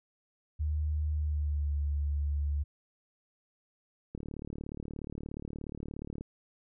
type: tone with pitch glide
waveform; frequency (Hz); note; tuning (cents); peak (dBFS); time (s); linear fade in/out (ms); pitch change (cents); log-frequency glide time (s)
sine; 75.9 to 72.43; D#2 to D2; -42 to -23; -28; 0.59-2.64; 20; -81; 1.12-1.73
type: click train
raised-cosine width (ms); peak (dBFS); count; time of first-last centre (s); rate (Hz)
3; -27; 77; 4.15-6.21; 36.9
effects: none